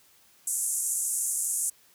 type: band-pass noise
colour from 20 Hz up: white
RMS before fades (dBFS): -29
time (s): 0.47-1.7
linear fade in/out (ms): 5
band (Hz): 6900 to 11000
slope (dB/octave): 48
effects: white hiss -60 dBFS RMS until 1.94 s